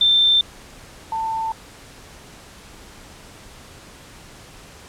sine tone pair in turn, 3569 / 892.2 Hz, A7 / A5, +24 / +24 cents, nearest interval 2 octaves, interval 2400 cents, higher first, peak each -12 / -21 dBFS, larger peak first, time 0.01-0.41 / 1.12-1.52 s, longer neither, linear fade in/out 2 ms, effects pink hiss -43 dBFS RMS until 4.88 s + low-pass 10000 Hz 12 dB/octave

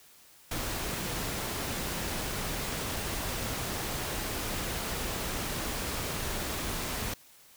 pink noise, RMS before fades -34 dBFS, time 0.51-7.14 s, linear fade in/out 5 ms, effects white hiss -57 dBFS RMS until 7.56 s

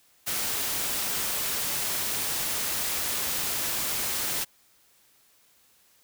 white noise, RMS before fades -29 dBFS, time 0.26-4.45 s, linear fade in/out 20 ms, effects white hiss -62 dBFS RMS until 6.03 s

